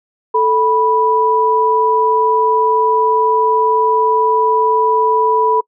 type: tone pair together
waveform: sine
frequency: 439 / 983.1 Hz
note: A4 / B5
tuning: -4 / -8 cents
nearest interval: octave + major second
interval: 1396 cents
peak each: -14 / -12 dBFS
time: 0.34-5.61 s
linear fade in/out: 10 ms
effects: noise-tail reverb RT60 0.1 s tail -26 dB re dry